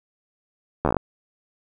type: slowing click train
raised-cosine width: 1 ms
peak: -6 dBFS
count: 8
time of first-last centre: 0.85-0.967 s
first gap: 12 ms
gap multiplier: 1.11
effects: 8-bit